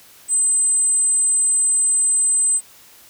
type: tone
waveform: sine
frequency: 8120 Hz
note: B8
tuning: 47 cents sharp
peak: -14 dBFS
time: 0.28-2.61 s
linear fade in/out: 50 ms
effects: white hiss -47 dBFS RMS until 3.09 s